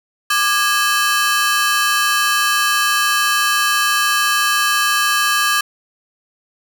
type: ring-modulated tone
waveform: sawtooth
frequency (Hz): 1420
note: F6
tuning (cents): +28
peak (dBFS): -7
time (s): 0.3-5.61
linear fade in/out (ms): 5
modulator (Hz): 233
effects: none